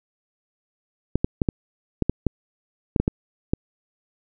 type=clicks; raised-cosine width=3 ms; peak=-6 dBFS; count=11; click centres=1.156 / 1.245 / 1.418 / 1.488 / 2.023 / 2.096 / 2.267 / 2.962 / 3 / 3.079 / 3.535 s; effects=none